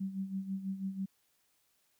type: tone with tremolo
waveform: sine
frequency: 192.6 Hz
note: G3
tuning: 30 cents flat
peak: -32 dBFS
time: 0-1.06 s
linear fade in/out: 10 ms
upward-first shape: sine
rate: 6.1 Hz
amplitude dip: 70%
effects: white hiss -74 dBFS RMS until 1.99 s